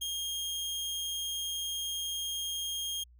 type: tone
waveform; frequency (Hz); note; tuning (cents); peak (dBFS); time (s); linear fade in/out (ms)
sawtooth; 3234; G#7; -47; -30; 0.01-3.04; 10
effects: added 60 Hz sine -55 dBFS peak until 3.19 s